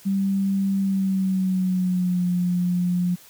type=tone with pitch glide; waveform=sine; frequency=195.3 to 178.06 Hz; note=G3 to F3; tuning=-6 to +34 cents; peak=-19 dBFS; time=0.05-3.16 s; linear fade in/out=20 ms; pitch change=-160 cents; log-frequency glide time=0.79-2.28 s; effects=white hiss -49 dBFS RMS until 3.29 s